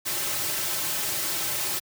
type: noise with comb filter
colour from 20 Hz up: white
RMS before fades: -28 dBFS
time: 0.05-1.8 s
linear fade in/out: 20 ms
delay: 4.2 ms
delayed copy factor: -0.9
effects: high-pass 100 Hz 12 dB/octave